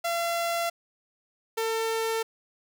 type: tone pair in turn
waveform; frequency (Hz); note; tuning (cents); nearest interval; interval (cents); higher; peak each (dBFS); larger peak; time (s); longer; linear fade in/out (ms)
sawtooth; 681 / 449.3; F5 / A4; -44 / +36; perfect fifth; 720; first; -22; neither; 0.04-0.7 / 1.57-2.23; neither; 10
effects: 9-bit